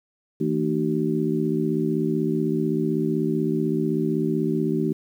harmonic tone with a mistuned harmonic, 75.9 Hz, D#2, 42 cents flat, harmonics 2 / 3 / 4 / 5, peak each -26 / -26 / -26 / -26 dBFS, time 0.4-4.93 s, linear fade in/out 10 ms, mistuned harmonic 2, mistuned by +120 cents, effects 9-bit

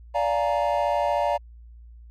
triangle chord, Bb dominant seventh, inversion first, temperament just, 582.7 / 699.2 / 839.1 / 932.3 Hz, D5 / F5 / Ab5 / Bb5, -14 / +2 / +18 / 0 cents, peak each -23 / -24 / -28 / -25 dBFS, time 0.14-1.38 s, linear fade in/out 20 ms, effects added 58 Hz sine -43 dBFS peak until 2.1 s + Opus 48 kbps

